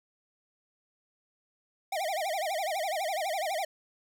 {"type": "tone with vibrato", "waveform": "square", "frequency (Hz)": 698.5, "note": "F5", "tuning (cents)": 0, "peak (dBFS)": -30, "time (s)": [1.92, 3.65], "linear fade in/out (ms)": 5, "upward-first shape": "sine", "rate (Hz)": 12, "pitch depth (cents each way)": 240, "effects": []}